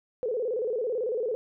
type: tone with vibrato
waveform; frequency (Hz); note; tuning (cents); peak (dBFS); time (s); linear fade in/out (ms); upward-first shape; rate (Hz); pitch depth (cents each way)
sine; 468; A#4; +7; -26; 0.23-1.35; 0; square; 18; 130
effects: none